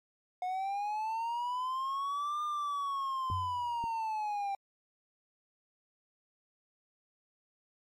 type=linear two-way sweep; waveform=triangle; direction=up then down; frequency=723 to 1208 to 784 Hz; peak=-30 dBFS; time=0.42-4.55 s; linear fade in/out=2 ms; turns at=2.43 s
type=clicks; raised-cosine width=3 ms; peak=-31 dBFS; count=2; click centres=3.301 / 3.84 s
type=tone with exponential decay; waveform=sine; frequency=92.5 Hz; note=F#2; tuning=in tune; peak=-31 dBFS; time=3.31-3.82 s; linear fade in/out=5 ms; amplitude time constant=110 ms
effects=MP3 64 kbps